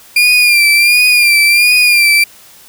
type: tone with vibrato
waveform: 35% pulse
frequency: 2400 Hz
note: D7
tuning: 37 cents sharp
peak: -4 dBFS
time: 0.16-2.24 s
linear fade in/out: 5 ms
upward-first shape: sine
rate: 1.4 Hz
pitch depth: 55 cents each way
effects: white hiss -40 dBFS RMS until 2.68 s